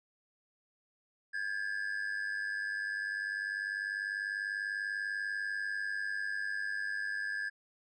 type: ring-modulated tone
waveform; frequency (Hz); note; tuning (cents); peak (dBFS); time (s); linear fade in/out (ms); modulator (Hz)
triangle; 1661.2; G#6; 0; -29; 1.33-7.5; 20; 50.1
effects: resampled to 22050 Hz